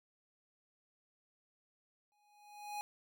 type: tone with exponential growth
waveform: square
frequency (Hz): 830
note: G#5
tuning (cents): -1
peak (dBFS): -38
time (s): 2.12-2.81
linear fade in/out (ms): 0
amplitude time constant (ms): 150
effects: none